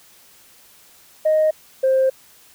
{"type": "tone pair in turn", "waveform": "sine", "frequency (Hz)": [622.3, 527.1], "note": ["D#5", "C5"], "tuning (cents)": [0, 13], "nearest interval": "minor third", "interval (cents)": 287, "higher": "first", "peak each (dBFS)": -12, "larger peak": "neither", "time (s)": [[1.25, 1.51], [1.83, 2.1]], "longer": "second", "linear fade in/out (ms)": 10, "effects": ["tanh soft clip ceiling -10 dBFS", "white hiss -50 dBFS RMS until 2.54 s"]}